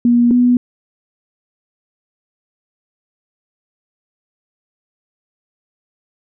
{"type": "tone pair in turn", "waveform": "sine", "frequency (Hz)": [239.4, 245.7], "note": ["A#3", "B3"], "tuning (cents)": [46, -9], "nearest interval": "unison", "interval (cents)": 45, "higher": "second", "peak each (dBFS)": -8, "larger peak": "neither", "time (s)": [[0.05, 0.31], [0.31, 0.57]], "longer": "neither", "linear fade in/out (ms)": 2, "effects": []}